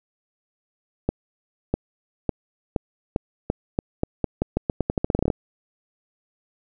accelerating click train, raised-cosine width 2 ms, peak -7 dBFS, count 23, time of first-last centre 1.09-5.302 s, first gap 650 ms, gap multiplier 0.85, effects none

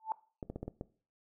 sine tone with exponential growth, 880 Hz, A5, in tune, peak -27 dBFS, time 0-0.12 s, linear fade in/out 1 ms, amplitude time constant 24 ms
clicks, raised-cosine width 2 ms, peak -26 dBFS, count 6, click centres 0.428 / 0.5 / 0.56 / 0.63 / 0.68 / 0.811 s
effects noise-tail reverb RT60 0.4 s tail -19 dB re dry

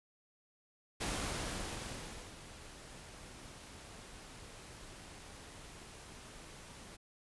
pink noise with ADSR envelope, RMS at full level -37 dBFS, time 1-6.97 s, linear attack 14 ms, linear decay 1300 ms, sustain -15 dB, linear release 16 ms, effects resampled to 24000 Hz

